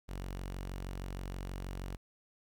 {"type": "tone", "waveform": "sawtooth", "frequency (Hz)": 46.32, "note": "F#1", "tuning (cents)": 3, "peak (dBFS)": -35, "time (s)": [0.08, 1.97], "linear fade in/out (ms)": 20, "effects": ["12-bit"]}